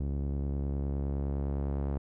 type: tone with low-pass filter sweep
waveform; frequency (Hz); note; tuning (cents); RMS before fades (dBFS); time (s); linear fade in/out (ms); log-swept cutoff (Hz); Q
sawtooth; 69.8; C#2; +13; -32; 0-1.98; 5; 320 to 770; 0.74
effects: none